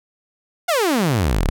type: exponential sweep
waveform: sawtooth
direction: down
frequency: 740 to 30.15 Hz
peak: -12 dBFS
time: 0.68-1.5 s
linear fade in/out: 10 ms
effects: none